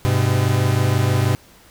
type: tone pair together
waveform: 45% pulse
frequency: 100.9 / 127.13 Hz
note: G#2 / C3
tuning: -49 / -49 cents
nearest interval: major third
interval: 400 cents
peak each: -18 dBFS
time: 0.05-1.35 s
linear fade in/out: 0 ms
effects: pink hiss -49 dBFS RMS until 1.7 s